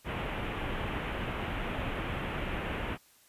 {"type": "low-pass noise", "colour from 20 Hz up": "pink", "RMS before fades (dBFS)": -35, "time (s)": [0.04, 2.98], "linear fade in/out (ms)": 50, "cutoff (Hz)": 3100, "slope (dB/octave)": 48, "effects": ["white hiss -62 dBFS RMS until 3.28 s", "resampled to 32000 Hz"]}